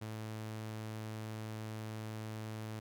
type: tone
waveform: sawtooth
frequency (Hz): 109.2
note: A2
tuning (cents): -13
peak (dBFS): -37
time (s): 0.01-2.8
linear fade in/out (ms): 10
effects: none